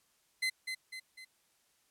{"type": "tone with echo", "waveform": "30% pulse", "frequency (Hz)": 2051, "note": "C7", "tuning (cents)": -35, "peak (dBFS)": -27, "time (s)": [0.42, 0.5], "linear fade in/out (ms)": 10, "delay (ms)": 250, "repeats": 3, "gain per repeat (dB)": -6, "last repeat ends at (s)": 1.25, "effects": ["white hiss -72 dBFS RMS until 1.9 s", "low-pass 12000 Hz 12 dB/octave"]}